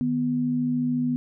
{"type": "tone pair together", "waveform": "sine", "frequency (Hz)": [153.1, 246.9], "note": ["D#3", "B3"], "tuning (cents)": [-28, 0], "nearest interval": "minor sixth", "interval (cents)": 828, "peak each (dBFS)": [-30, -22], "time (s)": [0.01, 1.16], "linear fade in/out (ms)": 0, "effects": []}